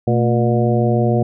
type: harmonic tone with a mistuned harmonic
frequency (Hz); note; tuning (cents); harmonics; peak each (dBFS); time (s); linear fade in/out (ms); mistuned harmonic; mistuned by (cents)
119.9; A#2; +49; 1 / 2 / 3 / 4 / 5 / 6; -16 / -19 / -21 / -22 / -23 / -24; 0.07-1.23; 5; 2; -99
effects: none